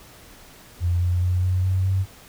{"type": "tone with pitch steps", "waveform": "sine", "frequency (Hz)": [87.31, 88.84, 90.39, 91.97, 93.58, 95.21], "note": ["F2", "F2", "F#2", "F#2", "F#2", "G2"], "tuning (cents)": [0, 30, -40, -10, 20, -50], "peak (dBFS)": -18, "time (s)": [0.8, 2.06], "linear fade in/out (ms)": 50, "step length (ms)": 210, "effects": ["pink hiss -47 dBFS RMS until 2.28 s"]}